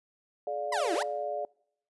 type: chord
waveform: sine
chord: D diminished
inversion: second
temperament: just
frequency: 422.9 / 587.3 / 704.8 Hz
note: Ab4 / D5 / F5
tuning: +31 / 0 / +16 cents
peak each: -38 / -33 / -35 dBFS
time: 0.47-1.45 s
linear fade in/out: 2 ms
type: exponential two-way sweep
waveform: 30% pulse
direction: down then up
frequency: 1046.5 to 310 to 1046.5 Hz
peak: -26 dBFS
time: 0.72-1.03 s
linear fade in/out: 5 ms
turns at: 0.94 s
effects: noise-tail reverb RT60 0.7 s tail -25 dB re dry + resampled to 24000 Hz